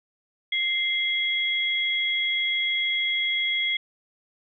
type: tone pair together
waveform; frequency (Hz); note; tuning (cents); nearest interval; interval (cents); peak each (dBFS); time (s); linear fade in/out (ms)
sine; 2093 / 3320; C7 / G#7; 0 / -1; minor sixth; 799; -25; 0.52-3.77; 5
effects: none